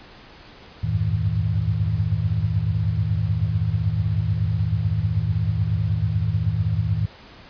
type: tone cluster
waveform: sine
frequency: 77.7 / 93.1 / 100 / 109.2 / 158.7 Hz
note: D#2 / F#2 / G2 / A2 / D#3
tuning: -2 / +11 / +35 / -13 / +35 cents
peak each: -30 / -26 / -29 / -22 / -26 dBFS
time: 0.83-7.06 s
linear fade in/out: 10 ms
effects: pink hiss -45 dBFS RMS until 7.49 s + resampled to 11025 Hz